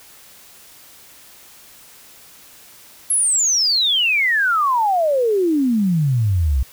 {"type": "exponential sweep", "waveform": "sine", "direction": "down", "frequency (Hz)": [11270, 61.5], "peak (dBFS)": -14, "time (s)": [3.1, 6.63], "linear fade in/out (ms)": 5, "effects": ["white hiss -45 dBFS RMS until 6.72 s"]}